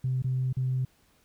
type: tone with dropouts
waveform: sine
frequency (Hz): 129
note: C3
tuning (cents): -24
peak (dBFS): -24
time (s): 0.04-0.85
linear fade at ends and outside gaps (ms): 5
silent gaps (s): 0.222-0.243 / 0.528-0.568
effects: tanh soft clip ceiling -20 dBFS + pink hiss -65 dBFS RMS until 1.24 s